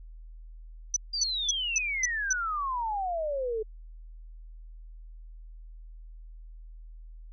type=tone bursts; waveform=sine; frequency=5980 Hz; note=F#8; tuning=17 cents sharp; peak=-22 dBFS; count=6; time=0.94-2.328 s; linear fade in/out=2 ms; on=23 ms; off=250 ms
type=exponential sweep; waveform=sine; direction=down; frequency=4846 to 425.1 Hz; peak=-28 dBFS; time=1.13-3.63 s; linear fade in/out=10 ms
effects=added 40 Hz sine -43 dBFS peak until 7.32 s